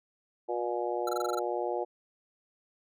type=harmonic tone; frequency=120.1 Hz; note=B2; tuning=48 cents flat; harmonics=3 / 4 / 5 / 6 / 7; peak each=-34 / -35 / -36 / -37 / -37 dBFS; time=0.48-1.85 s; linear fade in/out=20 ms
type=tone bursts; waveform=square; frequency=1346 Hz; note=E6; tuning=36 cents sharp; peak=-33 dBFS; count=8; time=1.07-1.392 s; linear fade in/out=5 ms; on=21 ms; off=22 ms
effects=none